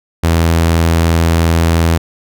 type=tone; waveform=sawtooth; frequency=82.9 Hz; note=E2; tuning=10 cents sharp; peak=-5 dBFS; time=0.23-1.98 s; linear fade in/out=10 ms; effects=none

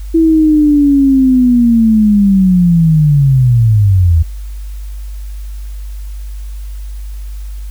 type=linear sweep; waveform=sine; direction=down; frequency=329.6 to 77.78 Hz; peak=-5 dBFS; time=0.14-4.23 s; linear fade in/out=10 ms; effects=added 50 Hz sine -21 dBFS peak until 7.7 s + white hiss -44 dBFS RMS until 7.7 s

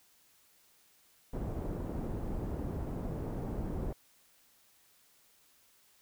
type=low-pass noise; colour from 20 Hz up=pink; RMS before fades=-37 dBFS; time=1.33-3.93 s; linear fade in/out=5 ms; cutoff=520 Hz; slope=12 dB/octave; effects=white hiss -66 dBFS RMS until 6.01 s

